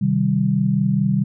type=chord; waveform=sine; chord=C minor; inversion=none; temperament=equal with one note detuned; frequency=130.81 / 155.56 / 195.32 Hz; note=C3 / Eb3 / G3; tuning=0 / 0 / -6 cents; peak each=-21 / -21 / -18 dBFS; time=0.01-1.24 s; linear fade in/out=10 ms; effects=none